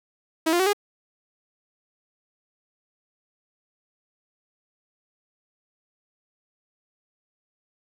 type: tone with pitch steps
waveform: sawtooth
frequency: 321.5 / 348.6 / 377.9 / 409.8 Hz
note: E4 / F4 / F#4 / G#4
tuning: -43 / -3 / +37 / -23 cents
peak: -15 dBFS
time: 0.46-0.732 s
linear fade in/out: 10 ms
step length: 68 ms
effects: none